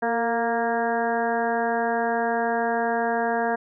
harmonic tone with a mistuned harmonic, 233.1 Hz, A#3, in tune, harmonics 1 / 2 / 3 / 4 / 5 / 6 / 7 / 8, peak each -30 / -27 / -25 / -30 / -38 / -37 / -30 / -39 dBFS, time 0.02-3.56 s, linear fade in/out 10 ms, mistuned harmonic 2, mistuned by -26 cents, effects none

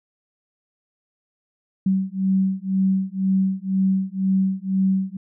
sine beating tone pair, 190 / 192 Hz, F#3 / G3, +46 / -36 cents, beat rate 2 Hz, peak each -21 dBFS, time 1.86-5.17 s, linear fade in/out 5 ms, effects none

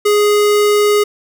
square tone, 415.5 Hz, G#4, 1 cent sharp, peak -10 dBFS, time 0.05-1.04 s, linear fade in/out 10 ms, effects none

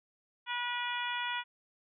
harmonic tone, 485 Hz, B4, 31 cents flat, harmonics 2 / 3 / 4 / 5 / 6 / 7, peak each -37 / -39 / -40 / -41 / -42 / -42 dBFS, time 0.46-1.44 s, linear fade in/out 50 ms, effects none

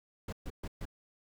brown noise bursts, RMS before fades -39 dBFS, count 4, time 0.28-0.854 s, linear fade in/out 5 ms, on 46 ms, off 130 ms, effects none

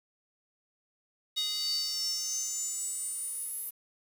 square tone with high-pass filter sweep, 415.6 Hz, G#4, 1 cent sharp, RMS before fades -34 dBFS, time 1.36-3.71 s, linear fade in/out 20 ms, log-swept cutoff 3800 to 12000 Hz, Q 9.7, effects 9-bit

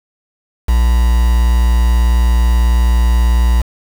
triangle tone with quantisation, 59.2 Hz, A#1, 27 cents sharp, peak -6 dBFS, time 0.68-3.62 s, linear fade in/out 10 ms, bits 4, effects none

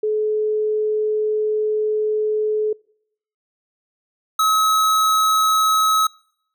sine / square tone pair in turn, 428.2 / 1283.2 Hz, A4 / E6, -47 / -47 cents, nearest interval octave + perfect fifth, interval 1900 cents, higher second, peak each -17 / -15 dBFS, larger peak second, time 0.03-2.73 / 4.39-6.07 s, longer first, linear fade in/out 5 ms, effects noise-tail reverb RT60 0.7 s tail -26 dB re dry

